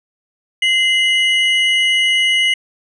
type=tone pair together; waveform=triangle; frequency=2070 / 2927 Hz; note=C7 / F#7; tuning=-19 / -19 cents; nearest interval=tritone; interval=600 cents; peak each=-13 dBFS; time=0.62-2.54 s; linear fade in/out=5 ms; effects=resampled to 24000 Hz